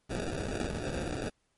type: noise with sample-and-hold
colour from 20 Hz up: white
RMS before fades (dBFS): -34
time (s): 0.09-1.3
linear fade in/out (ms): 20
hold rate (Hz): 1050
effects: pink hiss -75 dBFS RMS until 1.57 s + MP3 48 kbps